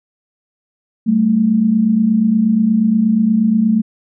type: tone pair together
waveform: sine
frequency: 193.6 / 222 Hz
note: G3 / A3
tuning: -21 / +16 cents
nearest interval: major second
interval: 237 cents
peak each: -17 / -11 dBFS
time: 1.06-3.82 s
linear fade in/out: 20 ms
effects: none